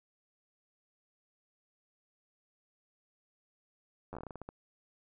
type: slowing click train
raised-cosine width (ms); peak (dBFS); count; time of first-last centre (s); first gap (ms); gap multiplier
1; -29; 12; 4.13-4.49; 10; 1.22
effects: none